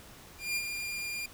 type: tone with ADSR envelope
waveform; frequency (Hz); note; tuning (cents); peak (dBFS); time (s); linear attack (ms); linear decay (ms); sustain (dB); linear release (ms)
sawtooth; 2403; D7; +39; -25; 0.38-1.26; 180; 52; -6; 4
effects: pink hiss -52 dBFS RMS until 1.33 s